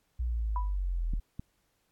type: exponential sweep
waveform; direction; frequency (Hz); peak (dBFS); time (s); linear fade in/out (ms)
sine; down; 61.74 to 38.89; -28; 0.19-1.2; 10
type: tone with exponential decay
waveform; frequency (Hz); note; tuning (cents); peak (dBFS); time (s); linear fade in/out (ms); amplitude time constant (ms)
sine; 987.8; B5; 0; -29; 0.56-0.76; 1; 42
type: clicks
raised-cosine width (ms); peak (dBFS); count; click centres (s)
5; -25; 2; 1.136 / 1.395
effects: pink hiss -74 dBFS RMS until 1.91 s + AAC 64 kbps